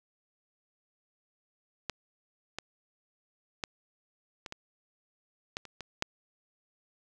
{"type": "clicks", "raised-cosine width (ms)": 0.2, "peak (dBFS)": [-15, -18, -15, -23, -22, -17, -29, -23, -11], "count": 9, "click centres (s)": [1.897, 2.586, 3.638, 4.462, 4.524, 5.569, 5.653, 5.807, 6.024], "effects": []}